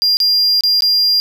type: tone with dropouts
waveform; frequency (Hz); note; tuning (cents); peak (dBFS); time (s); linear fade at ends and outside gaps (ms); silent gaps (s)
triangle; 4800; D8; +37; -9; 0.02-1.2; 0; 0.17-0.202 / 0.608-0.636 / 0.807-0.822
effects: none